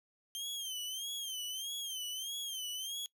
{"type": "tone with vibrato", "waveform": "sawtooth", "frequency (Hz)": 3144, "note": "G7", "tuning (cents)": 4, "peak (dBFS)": -35, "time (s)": [0.35, 3.06], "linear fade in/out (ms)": 0, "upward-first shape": "sine", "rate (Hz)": 1.6, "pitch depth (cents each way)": 110, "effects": ["noise-tail reverb RT60 0.1 s tail -21 dB re dry"]}